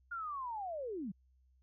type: linear sweep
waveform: sine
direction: down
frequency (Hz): 1431 to 168.3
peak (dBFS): -38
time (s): 0.11-1.12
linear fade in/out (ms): 10
effects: added 64 Hz sine -66 dBFS peak until 1.62 s